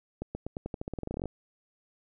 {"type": "accelerating click train", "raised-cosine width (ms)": 2, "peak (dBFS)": -21, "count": 19, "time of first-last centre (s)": [0.22, 1.257], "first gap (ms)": 130, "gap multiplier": 0.89, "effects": []}